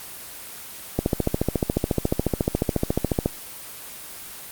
click train, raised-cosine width 2 ms, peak -6 dBFS, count 33, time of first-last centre 0.99-3.26 s, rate 14.1 Hz, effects white hiss -38 dBFS RMS until 4.51 s + Opus 24 kbps

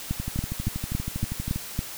two click trains, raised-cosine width 5 ms, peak -13 / -17 dBFS, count 7 / 18, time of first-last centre 0.11-1.791 / 0.2-1.56 s, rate 3.57 / 12.5 Hz, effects white hiss -38 dBFS RMS until 1.97 s

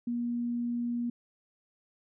sine tone, 238.8 Hz, A#3, 42 cents sharp, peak -29 dBFS, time 0.07-1.1 s, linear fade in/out 5 ms, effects none

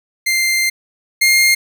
sawtooth tone pair in turn, 2093 / 2122 Hz, C7 / C7, 0 / +24 cents, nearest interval unison, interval 24 cents, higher second, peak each -10 / -6 dBFS, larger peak second, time 0.26-0.7 / 1.21-1.55 s, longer first, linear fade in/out 10 ms, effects none

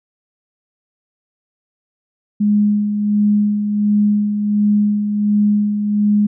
sine tone with tremolo, 207.7 Hz, G#3, in tune, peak -10 dBFS, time 2.4-6.27 s, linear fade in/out 10 ms, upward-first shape sine, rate 1.4 Hz, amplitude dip 50%, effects none

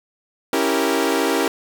sawtooth chord, C# diminished seventh, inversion none, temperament equal, 277.2 / 329.6 / 392 / 466.2 Hz, C#4 / E4 / G4 / Bb4, 0 / 0 / 0 / 0 cents, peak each -19 dBFS, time 0.53-1.48 s, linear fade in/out 2 ms, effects none

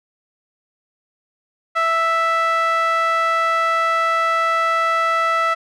sawtooth tone with band-pass filter, 659.3 Hz, E5, in tune, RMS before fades -18 dBFS, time 1.75-5.55 s, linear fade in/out 20 ms, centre 1500 Hz, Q 3, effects none

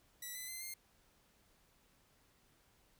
5% pulse tone with pitch steps, 1956 / 2009 / 2063 / 2118 Hz, B6 / B6 / C7 / C7, -17 / +29 / -25 / +21 cents, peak -34 dBFS, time 0.22-0.74 s, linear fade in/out 5 ms, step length 130 ms, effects pink hiss -71 dBFS RMS until 2.99 s

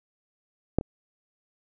clicks, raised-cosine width 2 ms, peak -7 / -21 dBFS, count 2, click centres 0.786 / 0.811 s, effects none

